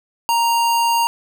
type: tone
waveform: square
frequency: 932.3 Hz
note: A#5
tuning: in tune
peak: -15 dBFS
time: 0.29-1.07 s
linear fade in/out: 0 ms
effects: none